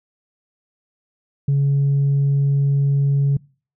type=tone; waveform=sine; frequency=140 Hz; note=C#3; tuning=18 cents sharp; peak=-12 dBFS; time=1.48-3.37 s; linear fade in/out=5 ms; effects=noise-tail reverb RT60 0.4 s tail -25 dB re dry + tanh soft clip ceiling -12 dBFS